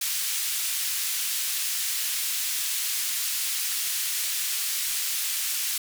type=band-pass noise; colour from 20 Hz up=white; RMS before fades=-28 dBFS; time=0.01-5.78 s; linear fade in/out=5 ms; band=2200 to 16000 Hz; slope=12 dB/octave; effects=none